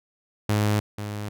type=tone pair in turn; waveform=sawtooth; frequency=104.9 / 104.06 Hz; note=G#2 / G#2; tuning=+18 / +4 cents; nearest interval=unison; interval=14 cents; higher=first; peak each=-16 / -26 dBFS; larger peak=first; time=0.49-0.8 / 0.98-1.29 s; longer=neither; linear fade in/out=5 ms; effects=none